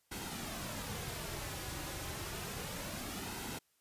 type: noise with flanger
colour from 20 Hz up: pink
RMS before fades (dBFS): -42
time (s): 0.11-3.59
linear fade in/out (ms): 10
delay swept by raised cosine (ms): 1.7 to 4.5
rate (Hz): 0.3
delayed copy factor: -0.5
effects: white hiss -75 dBFS RMS until 3.8 s + resampled to 32000 Hz